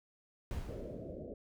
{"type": "noise with exponential decay", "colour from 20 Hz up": "brown", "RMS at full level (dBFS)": -37, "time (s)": [0.51, 1.3], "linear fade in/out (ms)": 1, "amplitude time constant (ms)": 170}
{"type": "low-pass noise", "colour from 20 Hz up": "white", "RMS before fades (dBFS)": -45, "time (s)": [0.68, 1.34], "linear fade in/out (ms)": 5, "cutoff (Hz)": 640, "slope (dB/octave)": 96}
{"effects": []}